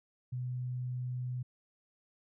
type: tone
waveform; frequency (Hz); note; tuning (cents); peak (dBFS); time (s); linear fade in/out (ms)
sine; 125.3; B2; +25; -34; 0.32-1.43; 10
effects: none